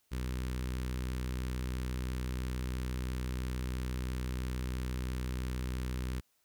sawtooth tone with notch filter, 63 Hz, B1, 35 cents sharp, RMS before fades -36 dBFS, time 0.11-6.21 s, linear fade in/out 20 ms, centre 700 Hz, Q 1, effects white hiss -74 dBFS RMS until 6.44 s

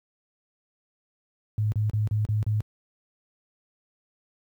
sine tone bursts, 106.6 Hz, G#2, 46 cents sharp, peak -21 dBFS, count 6, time 1.58-2.605 s, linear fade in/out 0 ms, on 140 ms, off 37 ms, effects high-pass 60 Hz 12 dB/octave + 10-bit

